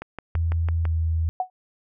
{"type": "click train", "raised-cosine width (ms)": 0.5, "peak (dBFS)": -18, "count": 6, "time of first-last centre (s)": [0.02, 0.853], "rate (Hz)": 6}
{"type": "tone with pitch glide", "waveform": "sine", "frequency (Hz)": [82.7, 81.28], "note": ["E2", "E2"], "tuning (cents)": [6, -24], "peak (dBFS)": -20, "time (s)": [0.35, 1.29], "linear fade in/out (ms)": 0, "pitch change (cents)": -30, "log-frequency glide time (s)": [0.83, 0.88]}
{"type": "tone with exponential decay", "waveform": "sine", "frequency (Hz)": 740, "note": "F#5", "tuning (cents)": 0, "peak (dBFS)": -17, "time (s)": [1.4, 1.5], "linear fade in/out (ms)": 2, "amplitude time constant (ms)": 20}
{"effects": []}